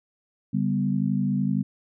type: chord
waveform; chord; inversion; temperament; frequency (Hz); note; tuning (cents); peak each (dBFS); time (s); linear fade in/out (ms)
sine; G major; second; equal with one note detuned; 143.15 / 196 / 246.9; D3 / G3 / B3; -44 / 0 / 0; -27 / -24 / -27; 0.53-1.63; 10
effects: none